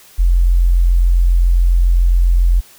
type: tone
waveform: sine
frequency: 43.65 Hz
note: F1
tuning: in tune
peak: -8 dBFS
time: 0.18-2.61 s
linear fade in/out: 20 ms
effects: white hiss -44 dBFS RMS until 2.78 s